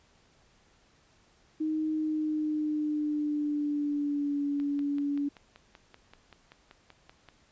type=tone with pitch glide; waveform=sine; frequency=311.6 to 285.7 Hz; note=D#4 to D4; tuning=+3 to -48 cents; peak=-27 dBFS; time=1.6-5.29 s; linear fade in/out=10 ms; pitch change=-151 cents; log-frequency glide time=1.91-4.44 s
type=click train; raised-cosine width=0.3 ms; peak=-33 dBFS; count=15; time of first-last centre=4.6-7.287 s; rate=5.21 Hz
effects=pink hiss -64 dBFS RMS until 7.51 s + resampled to 16000 Hz